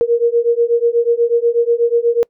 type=beating tone pair; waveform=sine; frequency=466.1 / 474.3 Hz; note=A#4 / A#4; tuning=0 / +30 cents; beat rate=8.2 Hz; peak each=-14 dBFS; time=0.01-2.23 s; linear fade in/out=0 ms; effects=noise-tail reverb RT60 0.1 s tail -26 dB re dry